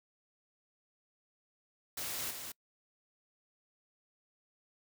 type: noise with echo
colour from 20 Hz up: white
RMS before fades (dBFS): -39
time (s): 1.97-2.31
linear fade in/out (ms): 5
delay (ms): 210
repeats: 1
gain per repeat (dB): -5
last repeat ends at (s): 2.52
effects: noise-tail reverb RT60 0.1 s tail -26 dB re dry